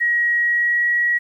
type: tone with pitch glide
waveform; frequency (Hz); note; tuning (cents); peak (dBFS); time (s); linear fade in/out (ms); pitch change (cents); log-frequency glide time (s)
sine; 1900 to 1914.3; A#6 to A#6; +33 to +45; -15; 0-1.19; 20; +12; 0.39-0.86
effects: 9-bit